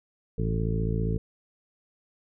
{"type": "harmonic tone with a mistuned harmonic", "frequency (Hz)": 55, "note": "A1", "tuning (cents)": 0, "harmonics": [1, 2, 3, 4, 5, 6, 7, 8], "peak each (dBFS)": [-29, -29, -30, -37, -41, -41, -41, -35], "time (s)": [0.38, 1.18], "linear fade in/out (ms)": 5, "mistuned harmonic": 1, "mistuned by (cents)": -120, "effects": []}